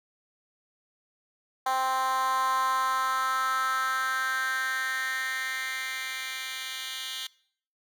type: tone with high-pass filter sweep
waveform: 10% pulse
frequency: 261.6 Hz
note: C4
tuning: in tune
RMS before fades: -29 dBFS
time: 1.66-7.27 s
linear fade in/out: 5 ms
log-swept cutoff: 850 to 2900 Hz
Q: 4.5
effects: noise-tail reverb RT60 0.6 s tail -23 dB re dry